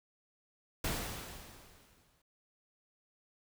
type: noise with exponential decay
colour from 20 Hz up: pink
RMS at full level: -34 dBFS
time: 0.84-2.22 s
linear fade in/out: 5 ms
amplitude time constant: 300 ms
effects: none